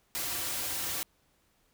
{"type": "noise with comb filter", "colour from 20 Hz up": "white", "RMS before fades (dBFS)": -34, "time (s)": [0.15, 1.03], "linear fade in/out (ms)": 0, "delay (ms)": 4.7, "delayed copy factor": -0.55, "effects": ["pink hiss -70 dBFS RMS until 1.73 s"]}